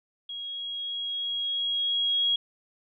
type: tone with level ramp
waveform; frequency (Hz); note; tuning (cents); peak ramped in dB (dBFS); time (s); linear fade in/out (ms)
sine; 3299; G#7; -12; -34 to -21; 0.29-2.36; 5
effects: none